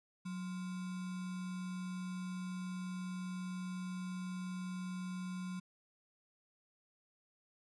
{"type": "tone with sample-and-hold", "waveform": "sine", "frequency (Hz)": 182.8, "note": "F#3", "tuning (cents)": -21, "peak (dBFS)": -39, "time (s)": [0.25, 5.6], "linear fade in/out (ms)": 10, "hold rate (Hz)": 1225, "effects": ["resampled to 24000 Hz"]}